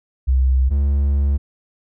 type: tone pair in turn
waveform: sine / triangle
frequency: 64.9 / 70.18 Hz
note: C2 / C#2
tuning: -13 / +22 cents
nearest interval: minor second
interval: 135 cents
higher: second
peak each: -12 dBFS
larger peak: neither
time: 0.27-0.7 / 0.7-1.38 s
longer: second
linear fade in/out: 20 ms
effects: none